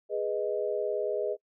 sine chord, G# minor, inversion none, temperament equal, 415.3 / 493.9 / 622.3 Hz, G#4 / B4 / D#5, 0 / 0 / 0 cents, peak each -31 / -33 / -32 dBFS, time 0.09-1.37 s, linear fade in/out 50 ms, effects noise-tail reverb RT60 0.1 s tail -26 dB re dry

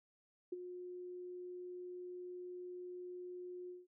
sine tone with ADSR envelope, 359.4 Hz, F4, 50 cents sharp, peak -36 dBFS, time 0.52-3.87 s, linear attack 7 ms, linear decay 23 ms, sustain -9 dB, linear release 180 ms, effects none

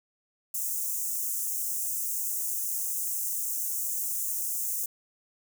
white high-pass noise, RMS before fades -31 dBFS, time 0.54-4.86 s, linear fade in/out 5 ms, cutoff 6300 Hz, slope 48 dB/octave, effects none

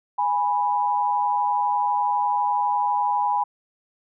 sine tone pair together, 826 / 986 Hz, G#5 / B5, -10 / -3 cents, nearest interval minor third, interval 307 cents, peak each -22 dBFS, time 0.18-3.44 s, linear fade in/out 10 ms, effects none

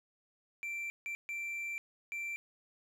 triangle tone bursts at uneven times, 2349 Hz, D7, in tune, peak -35 dBFS, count 4, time 0.63-0.9 / 1.06-1.15 / 1.29-1.78 / 2.12-2.36 s, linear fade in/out 0 ms, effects none

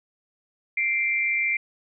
sine tone pair together, 2096 / 2349 Hz, C7 / D7, +2 / 0 cents, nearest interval major second, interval 198 cents, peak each -24 dBFS, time 0.77-1.57 s, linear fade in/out 5 ms, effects none

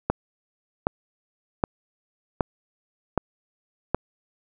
click train, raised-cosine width 1 ms, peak -6 dBFS, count 6, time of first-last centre 0.1-3.946 s, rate 1.3 Hz, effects none

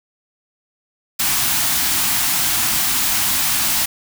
white band-stop noise, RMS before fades -18 dBFS, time 1.19-3.86 s, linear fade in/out 10 ms, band 340 to 670 Hz, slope 48 dB/octave, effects none

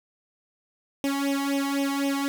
sawtooth tone with flanger, 278.1 Hz, C#4, 6 cents sharp, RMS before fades -26 dBFS, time 1.04-2.28 s, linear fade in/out 0 ms, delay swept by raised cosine 0.33 to 1.02 ms, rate 3.9 Hz, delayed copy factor +0.95, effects none

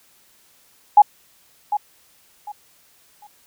sine tone with echo, 830.6 Hz, G#5, in tune, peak -5 dBFS, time 0.97-1.02 s, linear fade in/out 5 ms, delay 750 ms, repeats 3, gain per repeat -12 dB, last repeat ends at 3.27 s, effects white hiss -56 dBFS RMS until 3.46 s

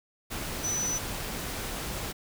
sine tone in noise, 5980 Hz, F#8, 17 cents sharp, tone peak -28 dBFS, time 0.63-0.99 s, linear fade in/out 20 ms, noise pink, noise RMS -35 dBFS, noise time 0.3-2.13 s, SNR +4 dB, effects none

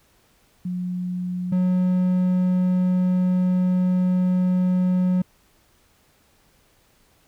sine / triangle tone pair in turn, 180.1 / 182.4 Hz, F#3 / F#3, -46 / -24 cents, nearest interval unison, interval 22 cents, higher second, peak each -24 / -15 dBFS, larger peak second, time 0.65-1.52 / 1.52-5.22 s, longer second, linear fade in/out 5 ms, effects pink hiss -60 dBFS RMS until 7.27 s

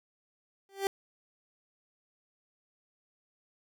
30% pulse tone with exponential growth, 392 Hz, G4, in tune, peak -21 dBFS, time 0.69-0.87 s, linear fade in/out 1 ms, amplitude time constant 38 ms, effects none

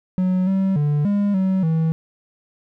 triangle tone with pitch steps, 184.4 / 192.1 / 147.1 / 203.1 / 189.3 / 161.4 Hz, F#3 / G3 / D3 / G#3 / F#3 / E3, -6 / -35 / +3 / -38 / +40 / -36 cents, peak -14 dBFS, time 0.18-1.92 s, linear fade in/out 0 ms, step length 290 ms, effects none

